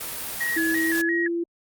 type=noise; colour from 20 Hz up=white; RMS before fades=-32 dBFS; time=0-1.02 s; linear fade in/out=10 ms
type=tone with vibrato; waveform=sine; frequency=1793 Hz; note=A6; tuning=32 cents sharp; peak=-23 dBFS; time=0.4-1.28 s; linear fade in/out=10 ms; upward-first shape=square; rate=2.9 Hz; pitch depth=95 cents each way
type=tone with pitch glide; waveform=sine; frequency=324.7 to 340.3 Hz; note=E4 to F4; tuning=-26 to -45 cents; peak=-23 dBFS; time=0.56-1.44 s; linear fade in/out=10 ms; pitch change=+81 cents; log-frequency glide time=0.83-1.2 s
effects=Opus 32 kbps